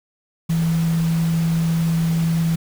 sine tone in noise, 164.81 Hz, E3, in tune, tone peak -16 dBFS, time 0.49-2.56 s, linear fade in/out 10 ms, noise pink, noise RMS -34 dBFS, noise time 0.49-2.56 s, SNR +15 dB, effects none

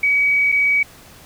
sine tone with dropouts, 2269 Hz, C#7, 40 cents sharp, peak -13 dBFS, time 0.03-0.83 s, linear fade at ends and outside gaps 5 ms, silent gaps 0.519-0.523 s, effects pink hiss -44 dBFS RMS until 1.25 s

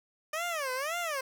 15% pulse tone with vibrato, 597 Hz, D5, 28 cents sharp, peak -25 dBFS, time 0.33-1.21 s, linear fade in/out 5 ms, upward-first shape sine, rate 1.9 Hz, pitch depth 280 cents each way, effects none

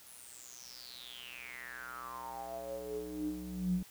square tone with band-pass filter sweep, 61.5 Hz, B1, 7 cents flat, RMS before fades -42 dBFS, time 0.06-3.83 s, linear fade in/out 5 ms, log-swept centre 11000 to 160 Hz, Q 9.9, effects white hiss -57 dBFS RMS until 3.9 s

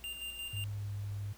square tone with tremolo, 2794 Hz, F7, in tune, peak -39 dBFS, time 0.04-0.64 s, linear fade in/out 0 ms, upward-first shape square, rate 5.7 Hz, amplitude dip 45%
sine tone with pitch glide, 102.6 to 101.6 Hz, G#2 to G#2, -21 to -38 cents, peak -36 dBFS, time 0.53-1.33 s, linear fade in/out 5 ms, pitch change -17 cents, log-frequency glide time 0.75-0.94 s
effects added 60 Hz sine -54 dBFS peak until 1.37 s + pink hiss -58 dBFS RMS until 1.37 s

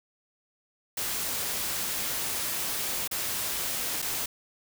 white noise with dropouts, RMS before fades -31 dBFS, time 0.97-4.26 s, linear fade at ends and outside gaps 5 ms, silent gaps 3.077-3.112 / 4.019-4.024 s, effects none

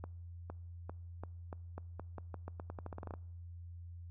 accelerating click train, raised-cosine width 1 ms, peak -30 dBFS, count 20, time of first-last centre 0.04-3.139 s, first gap 460 ms, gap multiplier 0.86, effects noise-tail reverb RT60 0.9 s tail -24 dB re dry + added 86 Hz sine -46 dBFS peak until 4.1 s

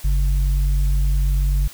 sine tone pair together, 49.47 / 140 Hz, G1 / C#3, +17 / +18 cents, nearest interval octave + tritone, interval 1801 cents, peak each -15 / -26 dBFS, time 0.04-1.68 s, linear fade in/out 10 ms, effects white hiss -41 dBFS RMS until 1.73 s

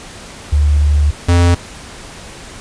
sine / square tone pair in turn, 73.42 / 87.03 Hz, D2 / F2, 0 / -6 cents, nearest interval minor third, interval 294 cents, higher second, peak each -8 dBFS, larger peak neither, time 0.52-1.11 / 1.28-1.55 s, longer first, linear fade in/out 10 ms, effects pink hiss -33 dBFS RMS until 2.6 s + resampled to 22050 Hz

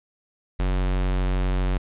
square tone, 46.25 Hz, F#1, in tune, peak -21 dBFS, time 0.59-1.78 s, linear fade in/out 10 ms, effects resampled to 8000 Hz + 9-bit

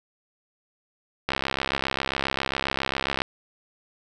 click train, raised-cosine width 0.3 ms, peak -8 dBFS, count 131, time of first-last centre 1.29-3.219 s, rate 67.4 Hz, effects none

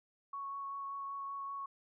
sine tone with vibrato, 1108.7 Hz, C#6, in tune, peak -39 dBFS, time 0.33-1.66 s, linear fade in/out 5 ms, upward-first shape sine, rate 5.2 Hz, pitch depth 9 cents each way, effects none

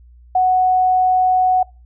sine tone, 740 Hz, F#5, in tune, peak -11 dBFS, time 0.35-1.63 s, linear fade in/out 5 ms, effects noise-tail reverb RT60 0.3 s tail -25 dB re dry + added 60 Hz sine -42 dBFS peak until 1.85 s

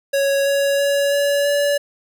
square tone with pitch steps, 554.4 / 559.2 / 564.1 / 569 / 574 Hz, C#5 / C#5 / C#5 / C#5 / D5, 0 / +15 / +30 / +45 / -40 cents, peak -16 dBFS, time 0.13-1.78 s, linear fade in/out 10 ms, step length 330 ms, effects none

